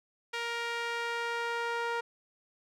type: tone with band-pass filter sweep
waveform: sawtooth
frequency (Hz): 468.7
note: A#4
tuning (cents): +9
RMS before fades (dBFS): -34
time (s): 0.33-2.01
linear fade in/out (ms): 10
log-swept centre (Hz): 2300 to 1200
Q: 1
effects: none